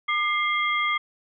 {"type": "tone cluster", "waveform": "sine", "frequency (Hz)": [1203, 2104, 3265], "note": ["D6", "C7", "G#7"], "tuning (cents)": [41, 9, -30], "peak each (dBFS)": [-25, -24, -31], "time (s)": [0.08, 0.98], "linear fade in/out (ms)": 10, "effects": []}